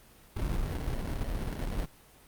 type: noise with sample-and-hold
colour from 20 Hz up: brown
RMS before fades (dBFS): -32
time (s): 0.36-1.86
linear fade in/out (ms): 5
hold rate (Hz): 1225
effects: pink hiss -57 dBFS RMS until 2.27 s + Opus 32 kbps